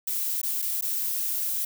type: noise with dropouts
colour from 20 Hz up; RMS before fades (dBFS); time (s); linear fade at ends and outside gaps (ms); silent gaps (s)
violet; -28; 0.07-1.65; 5; 0.416-0.431 / 0.619-0.623 / 0.811-0.823
effects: none